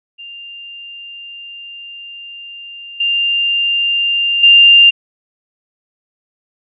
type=tone with level steps; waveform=sine; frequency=2794 Hz; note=F7; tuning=in tune; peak=-29 / -12 / -3 dBFS; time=0.18-4.91 s; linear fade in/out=20 ms; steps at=3 / 4.43 s; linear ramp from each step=5 ms; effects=none